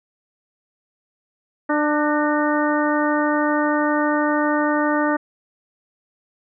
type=harmonic tone with a mistuned harmonic; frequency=297.9 Hz; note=D4; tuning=25 cents sharp; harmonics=1 / 2 / 3 / 4 / 5 / 6; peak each=-20 / -23 / -25 / -26 / -27 / -28 dBFS; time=1.69-5.17 s; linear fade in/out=10 ms; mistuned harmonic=6; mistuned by=+47 cents; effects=none